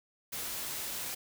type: noise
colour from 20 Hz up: white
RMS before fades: -38 dBFS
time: 0.32-1.15 s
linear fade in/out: 10 ms
effects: none